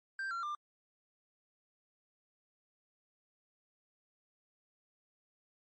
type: tone with pitch steps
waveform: triangle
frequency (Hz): 1574 / 1370.2 / 1192.9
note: G6 / F6 / D6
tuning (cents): +7 / -33 / +27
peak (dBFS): -34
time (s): 0.19-0.55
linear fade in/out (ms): 2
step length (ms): 120
effects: MP3 32 kbps

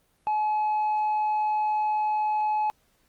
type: tone with tanh clipping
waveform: sine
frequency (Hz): 852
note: G#5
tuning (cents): +44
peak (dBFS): -23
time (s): 0.27-2.7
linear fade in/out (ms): 0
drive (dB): 2
effects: pink hiss -67 dBFS RMS until 3.08 s + Opus 32 kbps

